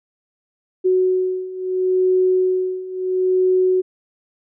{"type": "beating tone pair", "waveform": "sine", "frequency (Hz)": [370, 370.74], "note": ["F#4", "F#4"], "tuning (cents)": [0, 3], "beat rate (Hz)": 0.74, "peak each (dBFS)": [-20, -17], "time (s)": [0.84, 3.82], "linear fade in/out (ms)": 20, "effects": []}